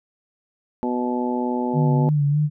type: harmonic tone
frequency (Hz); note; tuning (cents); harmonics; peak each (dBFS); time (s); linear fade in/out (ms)
123.4; B2; -1; 2 / 3 / 4 / 5 / 6 / 7; -23 / -28 / -31 / -33 / -38 / -28; 0.83-2.09; 0
type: tone with vibrato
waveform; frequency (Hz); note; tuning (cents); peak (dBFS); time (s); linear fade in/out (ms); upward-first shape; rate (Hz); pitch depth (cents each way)
sine; 146.83; D3; 0; -16; 1.73-2.5; 50; sine; 3.3; 48
effects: none